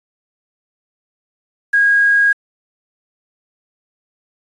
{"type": "tone with quantisation", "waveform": "sine", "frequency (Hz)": 1638, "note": "G#6", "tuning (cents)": -24, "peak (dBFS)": -9, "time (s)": [1.73, 2.33], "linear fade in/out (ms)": 10, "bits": 6, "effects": ["resampled to 22050 Hz"]}